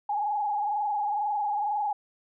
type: tone with frequency modulation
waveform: sine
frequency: 830.6 Hz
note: G#5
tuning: in tune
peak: -25 dBFS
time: 0.09-1.93 s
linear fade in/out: 5 ms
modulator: 22.1 Hz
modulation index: 1.3
effects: none